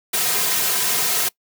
white noise with comb filter, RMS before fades -20 dBFS, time 0.13-1.29 s, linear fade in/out 10 ms, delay 3.5 ms, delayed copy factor -0.8, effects noise-tail reverb RT60 0.1 s tail -23 dB re dry + high-pass 200 Hz 12 dB/octave

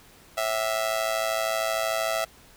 sawtooth tone with amplitude modulation, 659.3 Hz, E5, in tune, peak -17 dBFS, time 0.37-2.25 s, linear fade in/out 10 ms, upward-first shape sine, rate 113 Hz, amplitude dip 80%, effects pink hiss -53 dBFS RMS until 2.56 s

